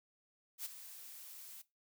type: noise with ADSR envelope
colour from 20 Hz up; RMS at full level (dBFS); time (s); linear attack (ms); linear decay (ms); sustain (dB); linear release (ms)
blue; -40; 0.58-1.62; 72; 17; -12; 9
effects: noise-tail reverb RT60 0.2 s tail -17 dB re dry